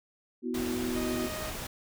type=chord; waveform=sine; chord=B suspended fourth; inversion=none; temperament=equal with one note detuned; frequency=246.9 / 325.5 / 370 Hz; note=B3 / E4 / F#4; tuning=0 / -22 / 0 cents; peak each=-32 / -37 / -35 dBFS; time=0.42-1.3 s; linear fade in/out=50 ms
type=noise; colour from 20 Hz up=pink; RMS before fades=-38 dBFS; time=0.54-1.67 s; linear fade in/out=5 ms
type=tone; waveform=sawtooth; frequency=622.3 Hz; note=D#5; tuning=in tune; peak=-34 dBFS; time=0.95-1.51 s; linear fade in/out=20 ms
effects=none